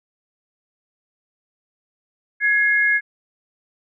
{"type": "tone pair together", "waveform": "sine", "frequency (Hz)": [1671.4, 2142], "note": ["G#6", "C7"], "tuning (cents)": [11, 40], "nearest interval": "major third", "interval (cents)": 429, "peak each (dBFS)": [-16, -19], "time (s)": [2.4, 3.01], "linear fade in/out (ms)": 50, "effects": []}